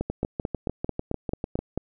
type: two click trains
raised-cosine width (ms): 2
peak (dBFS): -14 / -13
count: 11 / 9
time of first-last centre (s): 0.1-1.59 / 0.01-1.776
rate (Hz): 6.71 / 4.53
effects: none